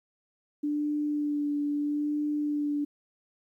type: tone with vibrato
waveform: sine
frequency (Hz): 293.9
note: D4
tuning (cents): +1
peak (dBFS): -26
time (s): 0.63-2.85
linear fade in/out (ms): 10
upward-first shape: sine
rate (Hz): 0.77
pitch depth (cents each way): 18
effects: 11-bit